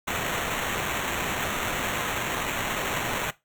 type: noise with sample-and-hold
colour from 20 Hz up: blue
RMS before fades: -29 dBFS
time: 0.07-3.31 s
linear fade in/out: 10 ms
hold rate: 4900 Hz
effects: noise-tail reverb RT60 0.2 s tail -17 dB re dry